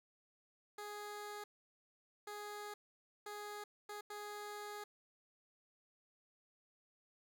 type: tone bursts at uneven times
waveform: 15% pulse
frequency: 415.3 Hz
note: G#4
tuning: in tune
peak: -39 dBFS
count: 5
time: 0.78-1.44 / 2.27-2.74 / 3.26-3.64 / 3.89-4.01 / 4.1-4.84 s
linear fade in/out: 5 ms
effects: none